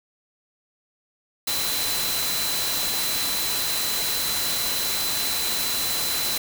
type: tone in noise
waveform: sine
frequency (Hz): 4032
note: B7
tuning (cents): +35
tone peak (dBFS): -28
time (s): 1.47-6.38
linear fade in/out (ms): 5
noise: white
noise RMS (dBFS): -26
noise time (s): 1.47-6.38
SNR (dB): -5
effects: none